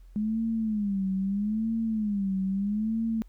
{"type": "tone with vibrato", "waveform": "sine", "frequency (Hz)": 207.7, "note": "G#3", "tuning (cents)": 0, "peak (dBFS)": -25, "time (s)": [0.16, 3.22], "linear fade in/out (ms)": 0, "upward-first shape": "sine", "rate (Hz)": 0.78, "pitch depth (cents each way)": 150, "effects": ["added 43 Hz sine -47 dBFS peak until 3.28 s", "pink hiss -70 dBFS RMS until 3.28 s"]}